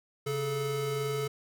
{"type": "tone pair together", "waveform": "square", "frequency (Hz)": [136.3, 431.4], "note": ["C#3", "A4"], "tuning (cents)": [-29, -34], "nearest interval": "octave + minor sixth", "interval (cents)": 1995, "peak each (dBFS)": [-35, -32], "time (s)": [0.26, 1.28], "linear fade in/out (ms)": 10, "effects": []}